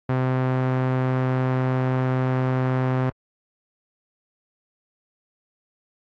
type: tone with low-pass filter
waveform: sawtooth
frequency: 129.1 Hz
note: C3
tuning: 23 cents flat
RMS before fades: -22 dBFS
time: 0.09-3.1 s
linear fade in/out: 5 ms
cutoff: 1600 Hz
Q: 0.9
effects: AAC 64 kbps